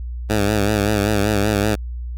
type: tone with vibrato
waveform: 10% pulse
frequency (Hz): 103.83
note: G#2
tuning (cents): 0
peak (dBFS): -8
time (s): 0.29-1.76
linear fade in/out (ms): 20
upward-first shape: sine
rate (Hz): 5.2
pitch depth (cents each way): 71
effects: added 60 Hz sine -25 dBFS peak until 2.17 s